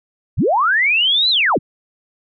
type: linear two-way sweep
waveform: sine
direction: up then down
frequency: 41.51 to 4130 to 41.51 Hz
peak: -12 dBFS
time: 0.37-1.59 s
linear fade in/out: 20 ms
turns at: 1.3 s
effects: none